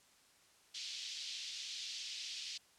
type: band-pass noise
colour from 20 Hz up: white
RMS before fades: -45 dBFS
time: 0.74-2.58 s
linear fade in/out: 10 ms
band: 2900 to 5300 Hz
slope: 24 dB/octave
effects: white hiss -67 dBFS RMS until 2.78 s + low-pass 9000 Hz 12 dB/octave